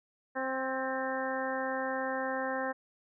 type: harmonic tone with a mistuned harmonic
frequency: 263.1 Hz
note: C4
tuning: 10 cents sharp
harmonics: 1 / 2 / 3 / 4 / 5 / 6 / 7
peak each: -39 / -35 / -38 / -40 / -44 / -40 / -40 dBFS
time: 0.35-2.73 s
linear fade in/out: 20 ms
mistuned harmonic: 7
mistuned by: -22 cents
effects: none